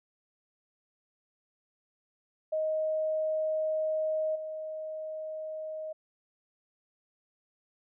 sine tone with level steps, 626 Hz, D#5, 10 cents sharp, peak -27 / -35 dBFS, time 2.52-5.93 s, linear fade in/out 10 ms, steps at 4.35 s, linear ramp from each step 10 ms, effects none

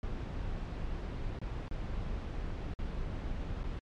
brown noise with dropouts, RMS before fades -37 dBFS, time 0.03-3.79 s, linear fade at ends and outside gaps 1 ms, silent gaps 1.389-1.415 / 1.682-1.712 / 2.739-2.789 / 3.633-3.639 s, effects low-pass 4000 Hz 12 dB/octave + MP3 64 kbps

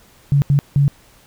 sine tone bursts at uneven times, 141.4 Hz, C#3, 35 cents sharp, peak -10 dBFS, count 3, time 0.32-0.42 / 0.5-0.59 / 0.76-0.88 s, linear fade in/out 0 ms, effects pink hiss -50 dBFS RMS until 1.26 s

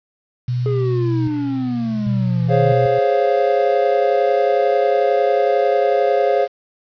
sine tone with tremolo, 123.47 Hz, B2, in tune, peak -17 dBFS, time 0.48-2.99 s, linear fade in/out 5 ms, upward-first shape square, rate 0.63 Hz, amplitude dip 65%
triangle exponential sweep, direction down, 422 to 146.8 Hz, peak -17 dBFS, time 0.66-2.72 s, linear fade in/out 0 ms
triangle chord, Db major seventh, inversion second, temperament equal, 415.3 / 523.3 / 554.4 / 698.5 Hz, Ab4 / C5 / Db5 / F5, 0 / 0 / 0 / 0 cents, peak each -17 dBFS, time 2.48-6.48 s, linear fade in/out 50 ms
effects resampled to 11025 Hz + 7-bit

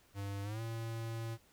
square tone with pitch glide, 99.8 to 113.98 Hz, G2 to A#2, +32 to -38 cents, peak -39 dBFS, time 0.14-1.38 s, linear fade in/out 50 ms, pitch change +230 cents, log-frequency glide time 0.43-0.61 s, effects pink hiss -67 dBFS RMS until 1.52 s

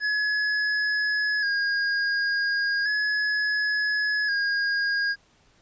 square tone with vibrato, 1661.2 Hz, G#6, in tune, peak -23 dBFS, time 0-5.16 s, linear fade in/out 50 ms, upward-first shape square, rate 0.35 Hz, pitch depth 34 cents each way, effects pink hiss -61 dBFS RMS until 5.61 s + resampled to 16000 Hz

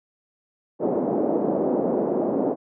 pink band-pass noise, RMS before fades -23 dBFS, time 0.79-2.56 s, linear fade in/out 50 ms, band 230 to 650 Hz, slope 24 dB/octave, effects none

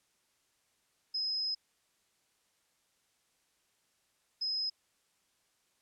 sine tone bursts at uneven times, 5090 Hz, D#8, 39 cents sharp, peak -31 dBFS, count 2, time 1.14-1.55 / 4.41-4.7 s, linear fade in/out 10 ms, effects white hiss -74 dBFS RMS until 5.81 s + low-pass 10000 Hz 12 dB/octave

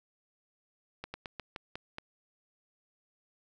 slowing click train, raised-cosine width 0.3 ms, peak -23 dBFS, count 7, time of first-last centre 1.04-1.984 s, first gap 100 ms, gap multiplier 1.18, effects none

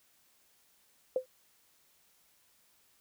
sine tone with exponential decay, 514 Hz, C5, 31 cents flat, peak -23 dBFS, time 1.16-1.26 s, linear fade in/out 2 ms, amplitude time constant 21 ms, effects white hiss -68 dBFS RMS until 3 s

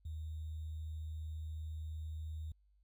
sine tone with sample-and-hold, 78.6 Hz, D#2, 18 cents sharp, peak -40 dBFS, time 0.05-2.52 s, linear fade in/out 5 ms, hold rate 3675 Hz, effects added 50 Hz sine -67 dBFS peak until 2.83 s

